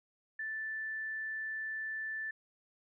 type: tone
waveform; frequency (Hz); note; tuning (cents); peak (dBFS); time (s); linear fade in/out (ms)
sine; 1760; A6; 0; -36; 0.39-2.31; 5
effects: none